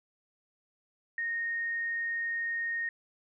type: tone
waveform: sine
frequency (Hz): 1854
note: A#6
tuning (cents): -10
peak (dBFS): -30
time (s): 1.18-2.89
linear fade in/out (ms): 2
effects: none